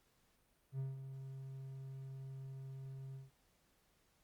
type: tone with ADSR envelope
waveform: triangle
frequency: 134.1 Hz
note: C3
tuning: 43 cents sharp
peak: -35 dBFS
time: 0.72-3.31 s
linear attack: 70 ms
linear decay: 170 ms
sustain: -9 dB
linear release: 160 ms
effects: pink hiss -75 dBFS RMS until 4.23 s + Opus 48 kbps